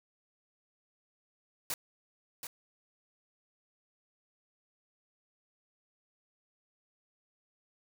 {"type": "noise with echo", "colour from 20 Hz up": "white", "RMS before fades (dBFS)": -35, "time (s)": [1.7, 1.74], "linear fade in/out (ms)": 2, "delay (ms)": 730, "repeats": 1, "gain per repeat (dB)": -7, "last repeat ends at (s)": 2.47, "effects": []}